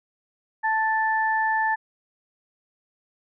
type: tone pair together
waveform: sine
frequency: 880 / 1760 Hz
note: A5 / A6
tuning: 0 / 0 cents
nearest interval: octave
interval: 1200 cents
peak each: -22 / -24 dBFS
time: 0.63-1.76 s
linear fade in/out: 20 ms
effects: none